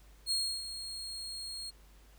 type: tone with ADSR envelope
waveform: 35% pulse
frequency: 4267 Hz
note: C8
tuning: 33 cents sharp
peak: -27 dBFS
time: 0.26-1.71 s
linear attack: 51 ms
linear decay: 310 ms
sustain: -11 dB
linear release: 19 ms
effects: added 50 Hz sine -56 dBFS peak until 2.18 s + pink hiss -64 dBFS RMS until 2.18 s